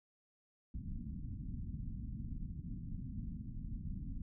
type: low-pass noise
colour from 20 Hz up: pink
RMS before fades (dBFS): -43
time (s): 0.74-4.22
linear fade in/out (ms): 5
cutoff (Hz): 250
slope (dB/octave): 48
effects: none